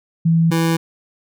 sine / 25% pulse tone pair in turn, 164.81 / 164.81 Hz, E3 / E3, 0 / 0 cents, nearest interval unison, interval 0 cents, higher neither, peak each -11 dBFS, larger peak neither, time 0.25-0.51 / 0.51-0.77 s, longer neither, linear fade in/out 10 ms, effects none

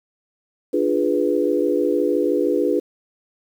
sine chord, D diminished seventh, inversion none, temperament equal with one note detuned, 295.7 / 349.2 / 415.3 / 493.9 Hz, D4 / F4 / Ab4 / Cb5, +12 / 0 / 0 / 0 cents, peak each -22 dBFS, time 0.73-2.8 s, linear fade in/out 10 ms, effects 8-bit

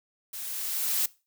blue noise with level ramp, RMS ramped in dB -38 to -25 dBFS, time 0.33-1.06 s, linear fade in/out 5 ms, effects noise-tail reverb RT60 0.3 s tail -21 dB re dry

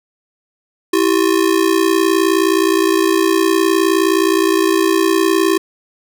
square ring-modulated tone, 358.1 Hz, F4, 43 cents sharp, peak -9 dBFS, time 0.93-5.58 s, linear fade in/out 5 ms, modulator 29.7 Hz, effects none

